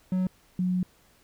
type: tone pair in turn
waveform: triangle / sine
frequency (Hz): 185 / 182.14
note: F#3 / F#3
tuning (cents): 0 / -27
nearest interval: unison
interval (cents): 27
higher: first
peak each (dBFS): -21 / -23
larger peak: first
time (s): 0.12-0.27 / 0.59-0.83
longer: second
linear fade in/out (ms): 2
effects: pink hiss -61 dBFS RMS until 1.23 s